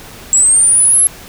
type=linear sweep; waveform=sine; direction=up; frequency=7580 to 11200 Hz; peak=-6 dBFS; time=0.33-1.07 s; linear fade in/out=0 ms; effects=pink hiss -34 dBFS RMS until 1.28 s